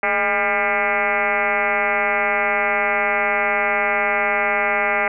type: tone with frequency modulation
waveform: sine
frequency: 1400 Hz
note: F6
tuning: 4 cents sharp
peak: -16 dBFS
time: 0.03-5.08 s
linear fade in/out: 2 ms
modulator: 196 Hz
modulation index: 4.7
effects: none